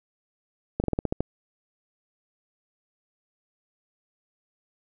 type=slowing click train; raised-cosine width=2 ms; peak=-11 dBFS; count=8; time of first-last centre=0.8-1.206 s; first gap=39 ms; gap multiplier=1.13; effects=none